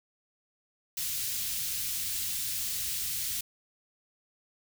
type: band-stop noise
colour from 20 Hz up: white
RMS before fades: -33 dBFS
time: 0.97-3.41 s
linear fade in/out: 5 ms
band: 130 to 2900 Hz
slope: 12 dB/octave
effects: none